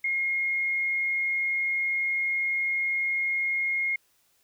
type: tone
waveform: sine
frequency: 2146 Hz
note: C7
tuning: 43 cents sharp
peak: -24 dBFS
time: 0.04-3.96 s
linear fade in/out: 5 ms
effects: white hiss -67 dBFS RMS until 4.43 s